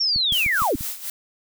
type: linear sweep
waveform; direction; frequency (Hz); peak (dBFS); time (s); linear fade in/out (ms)
sine; down; 5588 to 183.4; -18; 0-0.76; 10
type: clicks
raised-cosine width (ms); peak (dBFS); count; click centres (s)
5; -21; 6; 0.161 / 0.323 / 0.463 / 0.62 / 0.754 / 0.809
type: noise with tremolo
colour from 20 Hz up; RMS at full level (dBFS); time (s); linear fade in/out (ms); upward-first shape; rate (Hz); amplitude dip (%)
blue; -28; 0.32-1.1; 2; sine; 4.1; 75
effects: none